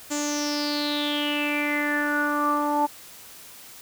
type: tone with low-pass filter sweep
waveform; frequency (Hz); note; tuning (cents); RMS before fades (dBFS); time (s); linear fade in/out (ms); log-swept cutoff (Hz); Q
sawtooth; 293.7; D4; 0; -25; 0.1-2.87; 20; 7300 to 880; 8.5
effects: white hiss -45 dBFS RMS until 3.81 s